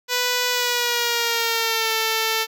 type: tone with pitch glide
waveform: 5% pulse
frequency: 493.9 to 445.1 Hz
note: B4 to A4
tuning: 0 to +20 cents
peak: -8 dBFS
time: 0.08-2.47 s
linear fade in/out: 50 ms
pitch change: -180 cents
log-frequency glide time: 0.51-1.93 s
effects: none